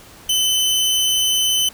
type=tone; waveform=sawtooth; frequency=3039 Hz; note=F#7; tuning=46 cents sharp; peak=-12 dBFS; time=0.29-1.69 s; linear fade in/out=5 ms; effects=pink hiss -43 dBFS RMS until 1.73 s